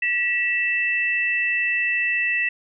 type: tone pair together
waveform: sine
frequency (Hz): 1938 / 2653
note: B6 / E7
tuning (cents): -33 / +10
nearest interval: perfect fourth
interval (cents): 543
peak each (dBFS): -22 / -22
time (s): 0.02-2.49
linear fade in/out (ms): 5
effects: none